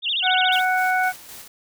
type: tone with vibrato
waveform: sine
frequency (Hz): 3203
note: G7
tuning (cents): +37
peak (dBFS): -20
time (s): 0.02-0.62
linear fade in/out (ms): 50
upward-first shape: sine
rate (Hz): 14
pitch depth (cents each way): 270
type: harmonic tone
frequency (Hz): 741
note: F#5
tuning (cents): +2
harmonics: 1 / 2 / 3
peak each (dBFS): -20 / -21 / -28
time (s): 0.22-1.13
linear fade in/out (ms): 50
type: noise with tremolo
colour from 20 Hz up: white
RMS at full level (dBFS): -39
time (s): 0.52-1.48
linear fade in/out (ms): 5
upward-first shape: square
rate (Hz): 3.9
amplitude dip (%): 40
effects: none